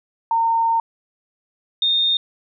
sine tone pair in turn, 914 / 3662 Hz, A#5 / A#7, -34 / -32 cents, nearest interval 2 octaves, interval 2402 cents, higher second, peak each -15 dBFS, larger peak neither, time 0.31-0.8 / 1.82-2.17 s, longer first, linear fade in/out 2 ms, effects none

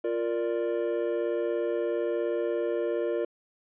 triangle chord, Bb major, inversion second, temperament equal, 349.2 / 466.2 / 587.3 Hz, F4 / Bb4 / D5, 0 / 0 / 0 cents, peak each -28 / -28 / -30 dBFS, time 0.04-3.25 s, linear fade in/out 5 ms, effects resampled to 8000 Hz

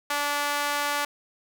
sawtooth tone with high-pass filter, 289.8 Hz, D4, 23 cents flat, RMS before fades -27 dBFS, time 0.1-1.05 s, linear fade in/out 5 ms, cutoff 1000 Hz, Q 1.2, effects none

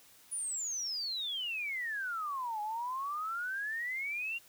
sine exponential two-way sweep, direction down then up, 9956 to 827 to 2807 Hz, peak -34 dBFS, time 0.31-4.39 s, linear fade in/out 20 ms, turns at 2.61 s, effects white hiss -60 dBFS RMS until 4.48 s

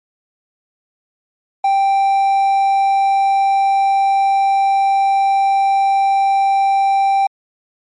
triangle tone, 785 Hz, G5, 2 cents sharp, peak -9 dBFS, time 1.64-7.27 s, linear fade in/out 5 ms, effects MP3 48 kbps

